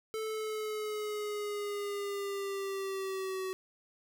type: linear sweep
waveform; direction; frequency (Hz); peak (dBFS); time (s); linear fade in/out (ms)
square; down; 439.5 to 375.5; -35; 0.14-3.53; 0
effects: none